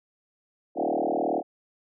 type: tone with frequency modulation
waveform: sine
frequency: 520 Hz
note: C5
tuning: 11 cents flat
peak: -23 dBFS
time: 0.75-1.43 s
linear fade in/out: 50 ms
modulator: 38.7 Hz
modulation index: 6.5
effects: none